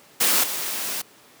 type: noise with level steps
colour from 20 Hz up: white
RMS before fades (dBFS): -19 / -28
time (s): 0.2-1.02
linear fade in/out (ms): 10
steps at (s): 0.43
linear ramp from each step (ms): 10
effects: pink hiss -51 dBFS RMS until 1.4 s + high-pass 200 Hz 12 dB/octave